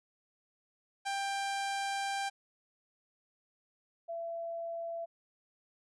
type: tone pair in turn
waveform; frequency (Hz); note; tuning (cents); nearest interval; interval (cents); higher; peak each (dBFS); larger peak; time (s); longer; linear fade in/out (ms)
sawtooth / sine; 791 / 671.7; G5 / E5; +15 / +32; minor third; 283; first; -29 / -36; first; 1.05-2.3 / 4.08-5.06; first; 20
effects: resampled to 22050 Hz